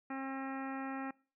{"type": "harmonic tone", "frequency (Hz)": 268.4, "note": "C4", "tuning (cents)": 44, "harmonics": [1, 2, 3, 4, 5, 6, 7, 8, 9, 10], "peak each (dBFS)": [-40, -50, -45, -51, -48, -54, -50, -63, -54, -65], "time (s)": [0.1, 1.11], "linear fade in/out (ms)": 5, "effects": ["noise-tail reverb RT60 0.4 s tail -24 dB re dry"]}